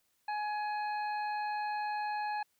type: harmonic tone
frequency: 840 Hz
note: G#5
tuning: 19 cents sharp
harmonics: 1 / 2 / 3 / 5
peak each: -33 / -42 / -47 / -51 dBFS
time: 0.28-2.43 s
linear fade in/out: 5 ms
effects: white hiss -75 dBFS RMS until 2.59 s